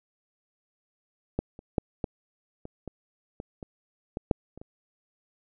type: clicks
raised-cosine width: 2 ms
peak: -13 / -30 / -10 / -15 / -26 / -23 / -23 / -25 / -18 / -7 / -30 / -29 dBFS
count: 12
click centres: 1.39 / 1.591 / 1.782 / 2.042 / 2.654 / 2.877 / 3.401 / 3.628 / 4.171 / 4.312 / 4.576 / 4.615 s
effects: none